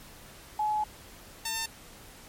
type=tone pair in turn; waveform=sine / 5% pulse; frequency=850 / 900.5 Hz; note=G#5 / A5; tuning=+40 / +40 cents; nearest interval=minor second; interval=100 cents; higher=second; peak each=-25 / -18 dBFS; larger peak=second; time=0.59-0.84 / 1.45-1.66 s; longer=first; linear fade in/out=5 ms; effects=pink hiss -50 dBFS RMS until 2.28 s + MP3 64 kbps